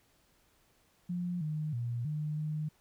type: tone with pitch steps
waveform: sine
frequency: 176.7 / 153.5 / 119.3 / 151.5 / 153.2 Hz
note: F3 / D#3 / A#2 / D#3 / D#3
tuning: +21 / -23 / +41 / -46 / -27 cents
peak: -32 dBFS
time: 1.09-2.69 s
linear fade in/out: 10 ms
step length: 320 ms
effects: pink hiss -69 dBFS RMS until 2.8 s